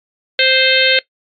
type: harmonic tone with a mistuned harmonic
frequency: 523.3 Hz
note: C5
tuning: in tune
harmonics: 1 / 3 / 4 / 5 / 6 / 7 / 8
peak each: -17 / -17 / -17 / -17 / -17 / -17 / -17 dBFS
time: 0.39-0.99 s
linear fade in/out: 2 ms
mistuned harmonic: 8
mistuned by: +18 cents
effects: noise-tail reverb RT60 0.1 s tail -18 dB re dry + MP3 96 kbps